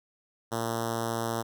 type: tone with notch filter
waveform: 5% pulse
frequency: 114.9 Hz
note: A#2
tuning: 25 cents flat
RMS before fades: -31 dBFS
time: 0.51-1.43 s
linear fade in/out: 20 ms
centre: 2400 Hz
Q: 0.77
effects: none